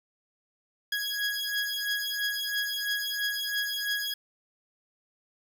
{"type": "beating tone pair", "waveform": "20% pulse", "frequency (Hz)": [1658, 1661], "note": ["G#6", "G#6"], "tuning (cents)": [-3, 0], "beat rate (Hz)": 3, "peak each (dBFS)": -27, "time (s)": [0.92, 4.14], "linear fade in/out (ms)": 5, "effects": []}